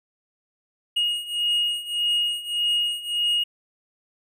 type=beating tone pair; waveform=triangle; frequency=2870 / 2871.7 Hz; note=F7 / F7; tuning=+47 / +48 cents; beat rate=1.7 Hz; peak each=-25 / -22 dBFS; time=0.96-3.44 s; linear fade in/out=10 ms; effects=none